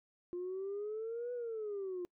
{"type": "exponential two-way sweep", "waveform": "sine", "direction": "up then down", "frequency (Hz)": [350, 493.9, 350], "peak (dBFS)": -36, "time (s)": [0.33, 2.05], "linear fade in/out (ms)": 0, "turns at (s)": 1.33, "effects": ["noise-tail reverb RT60 0.1 s tail -26 dB re dry", "tanh soft clip ceiling -34 dBFS"]}